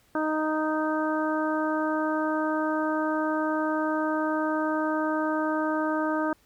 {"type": "harmonic tone", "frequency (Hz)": 310.4, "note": "D#4", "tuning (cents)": -4, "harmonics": [1, 2, 3, 4, 5], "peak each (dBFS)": [-27, -30, -32, -33, -34], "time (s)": [0.15, 6.33], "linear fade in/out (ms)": 2, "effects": ["pink hiss -63 dBFS RMS until 6.45 s"]}